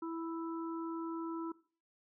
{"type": "harmonic tone", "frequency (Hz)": 329.6, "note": "E4", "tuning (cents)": 0, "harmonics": [1, 3, 4], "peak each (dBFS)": [-38, -47, -48], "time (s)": [0.02, 1.52], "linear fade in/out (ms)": 5, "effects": ["noise-tail reverb RT60 0.4 s tail -19 dB re dry"]}